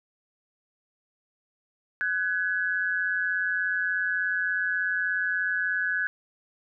sine tone pair together, 1498 / 1681.4 Hz, F#6 / G#6, +21 / +21 cents, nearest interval major second, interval 200 cents, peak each -27 dBFS, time 2.01-6.07 s, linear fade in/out 0 ms, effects none

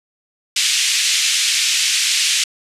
pink band-pass noise, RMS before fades -17 dBFS, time 0.56-2.44 s, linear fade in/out 5 ms, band 2400 to 8400 Hz, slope 24 dB/octave, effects resampled to 32000 Hz

